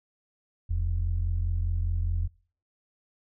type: tone pair together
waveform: sine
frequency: 40.02 / 84.9 Hz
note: D#1 / F2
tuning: +50 / -48 cents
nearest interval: octave + minor second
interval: 1302 cents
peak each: -26 dBFS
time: 0.69-2.28 s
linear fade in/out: 20 ms
effects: noise-tail reverb RT60 0.5 s tail -26 dB re dry + tanh soft clip ceiling -19 dBFS